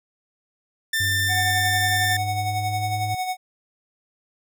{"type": "tone", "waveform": "sawtooth", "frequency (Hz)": 1787, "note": "A6", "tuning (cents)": 26, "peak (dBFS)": -17, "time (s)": [0.93, 2.17], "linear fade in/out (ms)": 5}
{"type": "tone with pitch glide", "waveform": "triangle", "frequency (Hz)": [96.9, 104.46], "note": ["G2", "G#2"], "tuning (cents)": [-20, 11], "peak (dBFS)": -24, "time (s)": [1, 3.15], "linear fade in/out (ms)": 5, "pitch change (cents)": 131, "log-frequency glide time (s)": [1.29, 3.02]}
{"type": "tone with tremolo", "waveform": "square", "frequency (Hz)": 740, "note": "F#5", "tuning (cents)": 0, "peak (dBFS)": -23, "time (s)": [1.28, 3.37], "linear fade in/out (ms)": 50, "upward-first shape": "sine", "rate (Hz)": 11, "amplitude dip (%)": 50}
{"effects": []}